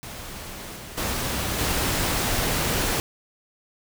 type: noise with level steps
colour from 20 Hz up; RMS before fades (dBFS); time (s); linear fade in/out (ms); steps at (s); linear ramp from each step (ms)
pink; -37 / -39 / -27 / -24; 0.03-3; 0; 0.76 / 0.97 / 1.58; 10
effects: none